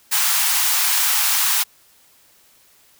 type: high-pass noise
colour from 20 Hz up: white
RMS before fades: -18 dBFS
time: 0.11-1.64 s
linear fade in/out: 20 ms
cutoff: 770 Hz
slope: 48 dB/octave
effects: white hiss -54 dBFS RMS until 2.99 s